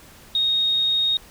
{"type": "tone", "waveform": "triangle", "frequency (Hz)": 3729, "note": "A#7", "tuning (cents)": 0, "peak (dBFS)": -14, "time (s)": [0.35, 1.17], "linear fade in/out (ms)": 2, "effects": ["tanh soft clip ceiling -16 dBFS", "pink hiss -47 dBFS RMS until 1.3 s"]}